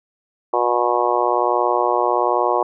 harmonic tone, 121.2 Hz, B2, 32 cents flat, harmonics 3 / 4 / 5 / 6 / 7 / 8 / 9, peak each -23 / -23 / -23 / -23 / -23 / -23 / -23 dBFS, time 0.53-2.63 s, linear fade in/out 5 ms, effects none

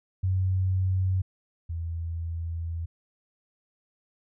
sine tone pair in turn, 93.5 / 83.3 Hz, F#2 / E2, +19 / +19 cents, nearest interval major second, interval 200 cents, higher first, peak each -22 / -29 dBFS, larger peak first, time 0.23-1.22 / 1.69-2.86 s, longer second, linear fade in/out 10 ms, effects none

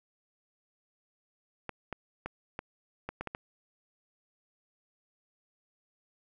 clicks, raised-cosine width 0.5 ms, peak -21 dBFS, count 8, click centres 1.693 / 1.927 / 2.26 / 2.591 / 3.09 / 3.21 / 3.273 / 3.349 s, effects none

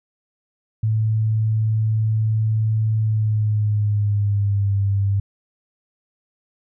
sine tone with pitch glide, 109.6 to 99.35 Hz, A2 to G2, -6 to +24 cents, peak -16 dBFS, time 0.83-5.2 s, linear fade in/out 5 ms, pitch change -170 cents, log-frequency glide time 2.98-4.75 s, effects none

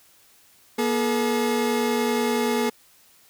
30% pulse tone pair together, 239.3 / 428.3 Hz, A#3 / A4, +46 / -47 cents, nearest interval minor seventh, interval 1007 cents, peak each -21 dBFS, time 0.78-2.7 s, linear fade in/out 10 ms, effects white hiss -56 dBFS RMS until 3.29 s

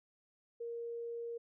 sine tone, 467.9 Hz, A#4, 6 cents sharp, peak -39 dBFS, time 0.6-1.38 s, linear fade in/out 10 ms, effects none

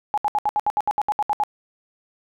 sine tone bursts, 838 Hz, G#5, 15 cents sharp, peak -17 dBFS, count 13, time 0.14-1.436 s, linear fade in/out 0 ms, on 36 ms, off 69 ms, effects none

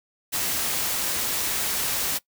white noise, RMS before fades -26 dBFS, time 0.32-2.19 s, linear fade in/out 20 ms, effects noise-tail reverb RT60 0.1 s tail -21 dB re dry

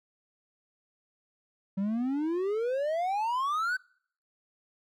triangle exponential sweep, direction up, 189.3 to 1545 Hz, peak -25 dBFS, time 1.77-3.77 s, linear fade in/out 10 ms, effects noise-tail reverb RT60 0.6 s tail -26 dB re dry

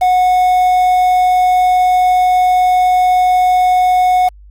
triangle tone with quantisation, 732 Hz, F#5, 19 cents flat, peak -6 dBFS, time 0.01-4.29 s, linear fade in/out 10 ms, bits 5, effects added 50 Hz sine -36 dBFS peak until 4.5 s + AAC 48 kbps

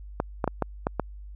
clicks, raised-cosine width 1 ms, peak -10 dBFS, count 6, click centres 0.201 / 0.442 / 0.477 / 0.623 / 0.869 / 0.997 s, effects added 50 Hz sine -39 dBFS peak until 1.35 s

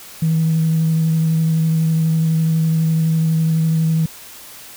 sine tone with vibrato, 161 Hz, E3, 41 cents flat, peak -12 dBFS, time 0.22-4.06 s, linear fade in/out 5 ms, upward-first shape triangle, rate 12 Hz, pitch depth 18 cents each way, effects tanh soft clip ceiling -9 dBFS + white hiss -38 dBFS RMS until 4.76 s

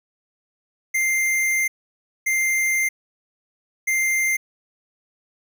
square tone bursts at uneven times, 2096 Hz, C7, 2 cents sharp, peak -19 dBFS, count 3, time 0.94-1.68 / 2.26-2.89 / 3.87-4.37 s, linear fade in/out 10 ms, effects none

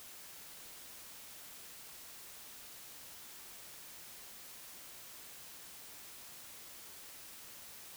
silence, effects white hiss -52 dBFS RMS until 7.96 s

